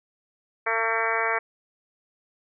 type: harmonic tone with a mistuned harmonic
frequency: 226.2 Hz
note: A3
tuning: 48 cents sharp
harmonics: 2 / 3 / 4 / 5 / 6 / 7 / 8 / 9 / 10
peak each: -31 / -31 / -31 / -31 / -31 / -31 / -31 / -31 / -31 dBFS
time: 0.66-1.39 s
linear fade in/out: 10 ms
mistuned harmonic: 9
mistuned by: -19 cents
effects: none